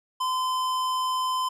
sine tone with tanh clipping, 1025 Hz, C6, 36 cents flat, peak -26 dBFS, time 0.2-1.49 s, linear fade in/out 10 ms, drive 18 dB, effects none

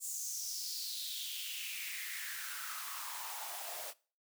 white noise with high-pass filter sweep, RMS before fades -42 dBFS, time 0-3.94 s, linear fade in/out 50 ms, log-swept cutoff 7600 to 580 Hz, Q 4.5, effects noise-tail reverb RT60 0.4 s tail -22 dB re dry

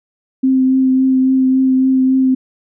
sine tone with vibrato, 261.6 Hz, C4, in tune, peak -9 dBFS, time 0.43-2.35 s, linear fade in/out 10 ms, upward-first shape triangle, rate 3.6 Hz, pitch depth 16 cents each way, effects none

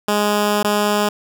10% pulse tone with dropouts, 207.7 Hz, G#3, in tune, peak -7 dBFS, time 0.08-1.09 s, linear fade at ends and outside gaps 5 ms, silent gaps 0.63-0.644 s, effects none

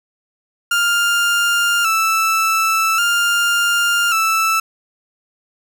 30% pulse tone with vibrato, 1360 Hz, F6, 46 cents flat, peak -11 dBFS, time 0.71-4.6 s, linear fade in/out 5 ms, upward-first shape square, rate 0.44 Hz, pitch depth 52 cents each way, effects none

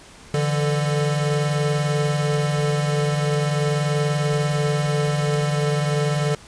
square tone cluster, 146 / 166.4 / 441 / 596 Hz, D3 / E3 / A4 / D5, -10 / +17 / +4 / +25 cents, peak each -21 / -29 / -29 / -30 dBFS, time 0.34-6.35 s, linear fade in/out 2 ms, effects pink hiss -45 dBFS RMS until 6.47 s + resampled to 22050 Hz

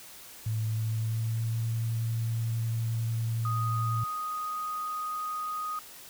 sine tone with pitch glide, 110 to 113.88 Hz, A2 to A#2, 0 to -40 cents, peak -27 dBFS, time 0.46-4.04 s, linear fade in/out 5 ms, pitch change +60 cents, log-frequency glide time 0.68-1.63 s
sine tone, 1244.5 Hz, D#6, in tune, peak -31 dBFS, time 3.45-5.79 s, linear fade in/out 2 ms
effects white hiss -48 dBFS RMS until 6.09 s

